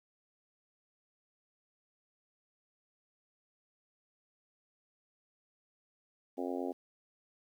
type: harmonic tone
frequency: 89 Hz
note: F2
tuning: 33 cents sharp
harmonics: 3 / 4 / 5 / 6 / 7 / 8 / 9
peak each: -38 / -40 / -42 / -44 / -45 / -46 / -47 dBFS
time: 6.37-6.73 s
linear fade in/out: 20 ms
effects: 11-bit